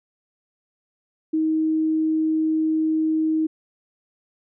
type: tone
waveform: sine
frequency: 315.6 Hz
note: D#4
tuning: 25 cents sharp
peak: -18 dBFS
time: 1.33-3.47 s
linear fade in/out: 10 ms
effects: none